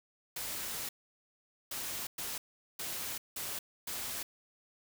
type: noise bursts at uneven times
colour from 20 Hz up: white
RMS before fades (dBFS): -39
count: 6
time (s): 0.36-0.89 / 1.71-2.07 / 2.18-2.38 / 2.79-3.18 / 3.36-3.59 / 3.87-4.23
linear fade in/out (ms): 5
effects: none